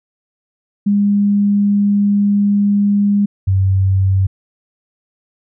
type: tone pair in turn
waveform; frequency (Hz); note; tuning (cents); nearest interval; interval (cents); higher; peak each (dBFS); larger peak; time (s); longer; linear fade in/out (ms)
sine; 203.1 / 95.85; G#3 / G2; -38 / -38; octave + minor second; 1300; first; -10; neither; 0.86-3.26 / 3.47-4.27; first; 10
effects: none